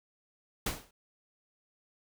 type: noise with exponential decay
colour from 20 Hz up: pink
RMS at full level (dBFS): -29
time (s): 0.66-0.91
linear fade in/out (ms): 5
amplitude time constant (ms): 54
effects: none